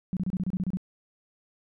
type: tone bursts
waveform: sine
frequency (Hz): 185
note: F#3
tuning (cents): 0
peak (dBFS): -25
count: 10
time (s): 0.13-0.771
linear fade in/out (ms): 0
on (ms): 38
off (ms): 29
effects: none